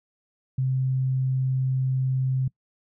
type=tone; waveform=sine; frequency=130.81 Hz; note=C3; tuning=in tune; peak=-21 dBFS; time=0.58-2.48 s; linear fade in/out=5 ms; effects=noise-tail reverb RT60 0.1 s tail -23 dB re dry